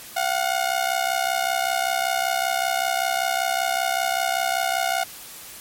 sawtooth ring-modulated tone, 723 Hz, F#5, 40 cents flat, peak -14 dBFS, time 0.16-5.04 s, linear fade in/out 10 ms, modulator 32.6 Hz, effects white hiss -40 dBFS RMS until 5.6 s + MP3 64 kbps

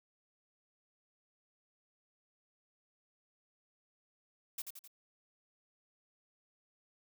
blue noise with echo, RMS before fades -40 dBFS, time 4.58-4.62 s, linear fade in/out 5 ms, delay 86 ms, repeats 3, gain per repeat -5 dB, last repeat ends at 4.878 s, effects none

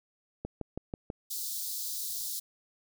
click train, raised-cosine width 2 ms, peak -22 dBFS, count 5, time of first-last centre 0.45-1.101 s, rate 6.14 Hz
white high-pass noise, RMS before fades -36 dBFS, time 1.3-2.4 s, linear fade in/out 10 ms, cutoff 3800 Hz, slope 48 dB/octave
effects none

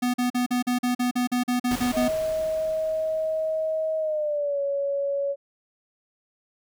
square tone bursts, 246.9 Hz, B3, in tune, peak -22 dBFS, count 13, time 0.02-2.084 s, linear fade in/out 10 ms, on 120 ms, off 42 ms
pink noise with exponential decay, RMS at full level -32 dBFS, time 1.71-4.38 s, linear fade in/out 1 ms, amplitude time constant 580 ms
sine tone with pitch glide, 633 to 560.7 Hz, D#5 to C#5, +30 to +20 cents, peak -23 dBFS, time 1.92-5.36 s, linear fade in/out 50 ms, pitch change -210 cents, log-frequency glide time 3.98-4.6 s
effects none

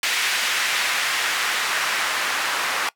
white noise with band-pass filter sweep, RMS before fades -23 dBFS, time 0.03-2.89 s, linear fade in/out 2 ms, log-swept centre 2200 to 1300 Hz, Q 1.1, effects noise-tail reverb RT60 0.1 s tail -21 dB re dry

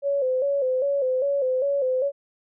sine tone with vibrato, 537 Hz, C5, 45 cents sharp, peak -20 dBFS, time 0.02-2.12 s, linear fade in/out 50 ms, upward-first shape square, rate 2.5 Hz, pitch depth 79 cents each way, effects none

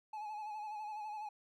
triangle tone with vibrato, 849 Hz, G#5, 38 cents sharp, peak -39 dBFS, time 0.13-1.29 s, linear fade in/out 5 ms, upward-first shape sine, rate 12 Hz, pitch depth 46 cents each way, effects none

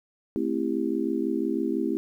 sine chord, A minor seventh, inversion none, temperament just, 220 / 264 / 330 / 396 Hz, A3 / C4 / E4 / G4, 0 / +16 / +2 / +18 cents, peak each -31 / -29 / -28 / -31 dBFS, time 0.36-1.97 s, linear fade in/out 0 ms, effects 10-bit

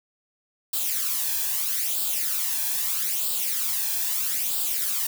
blue noise with flanger, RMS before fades -26 dBFS, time 0.73-5.07 s, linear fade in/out 5 ms, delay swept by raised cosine 0.24 to 1.21 ms, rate 0.78 Hz, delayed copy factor +0.65, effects none

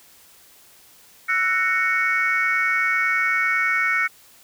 sine chord, F# dominant seventh, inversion third, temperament just, 1332 / 1480 / 1850 / 2220 Hz, E6 / F#6 / A#6 / C#7, +18 / 0 / -14 / +2 cents, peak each -25 / -24 / -24 / -20 dBFS, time 1.28-4.08 s, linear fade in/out 20 ms, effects tanh soft clip ceiling -10 dBFS + white hiss -51 dBFS RMS until 4.43 s

